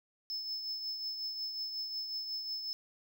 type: tone with tremolo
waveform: triangle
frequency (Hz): 5240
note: E8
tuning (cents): -11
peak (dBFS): -33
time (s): 0.3-2.73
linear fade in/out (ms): 0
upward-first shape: triangle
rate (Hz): 5.5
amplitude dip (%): 50
effects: none